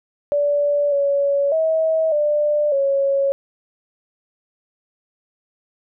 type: tone with pitch steps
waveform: sine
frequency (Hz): 579 / 563 / 641 / 594 / 552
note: D5 / C#5 / E5 / D5 / C#5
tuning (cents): -25 / +27 / -49 / +20 / -7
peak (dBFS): -15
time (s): 0.32-3.32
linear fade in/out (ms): 0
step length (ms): 600
effects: none